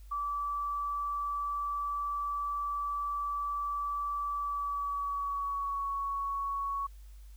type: tone with pitch glide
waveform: sine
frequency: 1157 to 1114.4 Hz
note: D6 to C#6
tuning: -26 to +9 cents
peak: -31 dBFS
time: 0.11-6.87 s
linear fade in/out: 10 ms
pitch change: -65 cents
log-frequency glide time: 4.36-5.89 s
effects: added 50 Hz sine -47 dBFS peak until 7.36 s + white hiss -66 dBFS RMS until 7.36 s